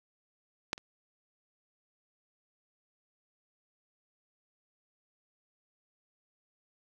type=clicks; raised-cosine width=0.2 ms; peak=-12 / -29 dBFS; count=2; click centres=0.731 / 0.779 s; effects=none